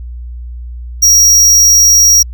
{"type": "tone", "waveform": "square", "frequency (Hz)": 5680, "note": "F8", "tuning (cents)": 28, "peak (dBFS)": -4, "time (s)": [1.02, 2.23], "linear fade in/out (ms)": 10, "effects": ["added 60 Hz sine -22 dBFS peak until 2.33 s"]}